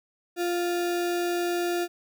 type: tone with sample-and-hold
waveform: sine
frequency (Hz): 349.2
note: F4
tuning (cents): 0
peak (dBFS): -24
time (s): 0.36-1.88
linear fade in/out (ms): 50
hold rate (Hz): 1050
effects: none